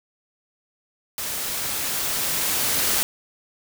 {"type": "noise with level ramp", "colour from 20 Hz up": "white", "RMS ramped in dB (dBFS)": [-29, -21], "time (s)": [1.18, 3.03], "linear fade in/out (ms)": 0, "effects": []}